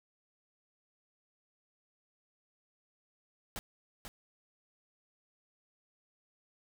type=noise with echo; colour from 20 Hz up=pink; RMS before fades=-40 dBFS; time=3.56-3.59 s; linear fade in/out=0 ms; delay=490 ms; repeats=1; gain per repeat=-6 dB; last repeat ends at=4.08 s; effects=none